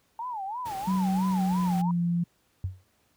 sine tone with vibrato, 880 Hz, A5, in tune, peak -31 dBFS, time 0.19-1.91 s, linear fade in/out 2 ms, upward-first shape sine, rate 3 Hz, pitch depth 240 cents each way
pink noise, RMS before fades -43 dBFS, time 0.65-1.82 s, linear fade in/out 10 ms
sine tone with pitch glide, 187.8 to 172.21 Hz, F#3 to F3, +26 to -24 cents, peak -23 dBFS, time 0.87-2.24 s, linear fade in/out 10 ms, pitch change -150 cents, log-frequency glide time 1.32-2 s
sine tone with exponential decay, 93 Hz, F#2, 9 cents sharp, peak -23 dBFS, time 2.64-2.84 s, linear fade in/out 0 ms, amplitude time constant 42 ms
effects pink hiss -68 dBFS RMS until 3.16 s + high-pass 60 Hz 12 dB/octave

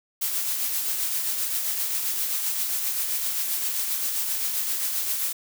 blue noise with tremolo, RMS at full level -25 dBFS, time 0.21-5.33 s, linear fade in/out 10 ms, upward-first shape triangle, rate 7.6 Hz, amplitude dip 40%, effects none

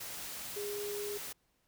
sine tone in noise, 411.2 Hz, G#4, 17 cents flat, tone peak -37 dBFS, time 0.56-1.18 s, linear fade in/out 10 ms, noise white, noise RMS -43 dBFS, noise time 0-1.33 s, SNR +3 dB, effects pink hiss -75 dBFS RMS until 1.67 s

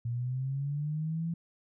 sine linear sweep, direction up, 116.54 to 169.1 Hz, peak -30 dBFS, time 0.05-1.34 s, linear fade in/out 5 ms, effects none

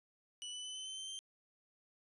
sawtooth tone with pitch steps, 2960 / 2989 / 3019 / 3048 / 3079 / 3109 / 3140 Hz, F#7 / F#7 / F#7 / G7 / G7 / G7 / G7, 0 / +17 / +34 / -49 / -32 / -15 / +2 cents, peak -40 dBFS, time 0.42-1.19 s, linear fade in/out 0 ms, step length 110 ms, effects resampled to 24000 Hz

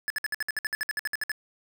square tone bursts, 1722 Hz, A6, 38 cents flat, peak -27 dBFS, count 16, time 0.08-1.317 s, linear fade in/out 0 ms, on 22 ms, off 59 ms, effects none

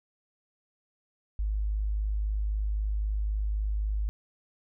sine tone, 51.91 Hz, G#1, in tune, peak -26 dBFS, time 1.39-4.09 s, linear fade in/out 0 ms, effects none

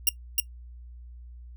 5% pulse tone with echo, 2800 Hz, F7, 4 cents sharp, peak -9 dBFS, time 0.07-0.09 s, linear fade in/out 2 ms, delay 310 ms, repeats 1, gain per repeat -2 dB, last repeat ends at 0.4 s, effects noise-tail reverb RT60 0.1 s tail -18 dB re dry + added 60 Hz sine -42 dBFS peak until 1.56 s

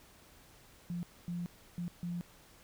sine tone bursts at uneven times, 174 Hz, F3, 6 cents flat, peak -35 dBFS, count 4, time 0.9-1.03 / 1.28-1.46 / 1.78-1.88 / 2.03-2.21 s, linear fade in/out 0 ms, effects pink hiss -60 dBFS RMS until 2.63 s

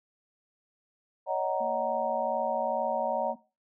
sine chord, D# minor seventh, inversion third, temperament just, 560 / 622.3 / 746.7 / 933.4 Hz, C#5 / D#5 / F#5 / A#5, +18 / 0 / +16 / +2 cents, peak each -32 dBFS, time 1.26-3.35 s, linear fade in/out 50 ms
sine tone, 230 Hz, A#3, 23 cents flat, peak -40 dBFS, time 1.6-3.36 s, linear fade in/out 10 ms
effects noise-tail reverb RT60 0.3 s tail -18 dB re dry

